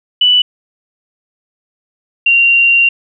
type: tone pair in turn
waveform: sine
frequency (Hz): 2970 / 2764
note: F#7 / F7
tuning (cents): +6 / -19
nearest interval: minor second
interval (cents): 125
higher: first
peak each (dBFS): -6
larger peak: neither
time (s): 0.21-0.42 / 2.26-2.89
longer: second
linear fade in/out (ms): 5
effects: none